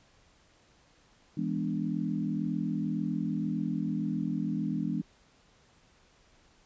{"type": "chord", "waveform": "sine", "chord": "E dominant seventh", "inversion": "none", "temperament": "equal with one note detuned", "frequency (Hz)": [164.81, 205, 246.9, 293.7], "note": ["E3", "G#3", "B3", "D4"], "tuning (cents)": [0, -22, 0, 0], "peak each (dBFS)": [-34, -33, -35, -35], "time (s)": [1.37, 5.02], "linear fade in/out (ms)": 5, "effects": ["pink hiss -63 dBFS RMS until 6.65 s", "resampled to 16000 Hz"]}